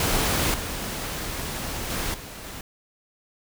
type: noise with level steps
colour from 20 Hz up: pink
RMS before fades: -23 / -31 / -28 / -39 / -37 dBFS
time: 0-2.61 s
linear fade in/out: 2 ms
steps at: 0.54 / 1.9 / 2.14 / 2.44 s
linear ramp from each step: 2 ms
effects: none